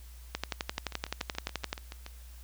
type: two click trains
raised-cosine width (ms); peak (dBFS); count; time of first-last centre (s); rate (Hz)
0.2; -24 / -14; 10 / 17; 0.78-2.064 / 0.35-1.729; 7.01 / 11.6
effects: added 60 Hz sine -46 dBFS peak until 2.43 s + white hiss -58 dBFS RMS until 2.43 s